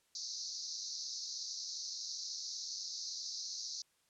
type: band-pass noise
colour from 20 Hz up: white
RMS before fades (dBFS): -43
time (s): 0.15-3.82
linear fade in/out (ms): 2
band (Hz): 4100 to 6300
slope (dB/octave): 96
effects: white hiss -74 dBFS RMS until 4.09 s + low-pass 10000 Hz 12 dB/octave